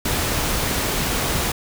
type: noise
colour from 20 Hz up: pink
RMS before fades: -22 dBFS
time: 0.05-1.52 s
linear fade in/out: 5 ms
effects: none